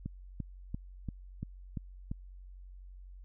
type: click train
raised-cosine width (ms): 5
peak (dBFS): -24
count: 7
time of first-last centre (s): 0.06-2.115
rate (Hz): 2.92
effects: added 46 Hz sine -47 dBFS peak until 3.24 s